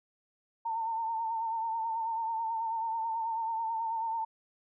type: tone with vibrato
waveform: sine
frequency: 904 Hz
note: A5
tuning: 47 cents sharp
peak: -30 dBFS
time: 0.65-4.25 s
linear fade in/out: 10 ms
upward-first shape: sine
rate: 9.2 Hz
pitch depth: 42 cents each way
effects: none